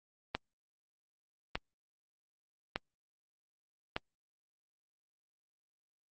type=click train; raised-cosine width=0.3 ms; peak=-16 dBFS; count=4; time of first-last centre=0.35-3.964 s; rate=0.83 Hz; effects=Opus 32 kbps